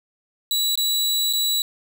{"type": "tone with dropouts", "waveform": "sawtooth", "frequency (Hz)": 3926, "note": "B7", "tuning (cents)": -11, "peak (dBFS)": -16, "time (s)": [0.51, 1.62], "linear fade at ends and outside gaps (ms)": 1, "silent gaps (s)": [[0.755, 0.775], [1.328, 1.334]], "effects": []}